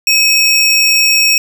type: tone pair together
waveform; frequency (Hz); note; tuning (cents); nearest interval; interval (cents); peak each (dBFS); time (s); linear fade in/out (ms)
square; 2552 / 5543; D#7 / F8; +43 / -14; octave + minor second; 1343; -11; 0.07-1.38; 2
effects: none